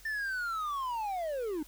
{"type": "linear sweep", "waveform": "triangle", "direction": "down", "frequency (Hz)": [1796, 286.3], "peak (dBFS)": -30, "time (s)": [0.05, 1.63], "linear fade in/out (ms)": 5, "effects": ["added 44 Hz sine -56 dBFS peak until 1.67 s", "white hiss -57 dBFS RMS until 1.67 s"]}